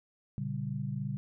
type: chord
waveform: sine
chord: G diminished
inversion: first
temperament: just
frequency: 117.6 / 141.12 / 196 Hz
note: Bb2 / Db3 / G3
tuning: +16 / +31 / 0 cents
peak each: -38 / -35 / -38 dBFS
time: 0.38-1.17 s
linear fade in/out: 0 ms
effects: none